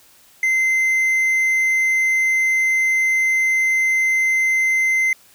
triangle tone, 2071 Hz, C7, 18 cents flat, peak -13 dBFS, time 0.43-5.13 s, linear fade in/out 2 ms, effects white hiss -51 dBFS RMS until 5.34 s

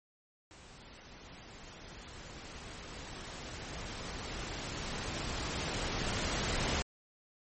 pink noise with level ramp, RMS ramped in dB -54 to -32 dBFS, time 0.51-6.82 s, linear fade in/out 0 ms, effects MP3 32 kbps

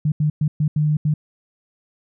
sine tone bursts at uneven times, 151.2 Hz, D#3, 49 cents flat, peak -15 dBFS, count 6, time 0.05-0.12 / 0.2-0.3 / 0.41-0.48 / 0.6-0.68 / 0.76-0.97 / 1.05-1.14 s, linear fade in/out 5 ms, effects none

